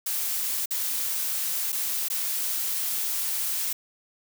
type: noise with dropouts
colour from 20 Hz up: blue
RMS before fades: -28 dBFS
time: 0.06-3.73 s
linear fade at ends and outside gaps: 5 ms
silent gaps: 0.658-0.707 / 1.721-1.726 / 2.085-2.1 s
effects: none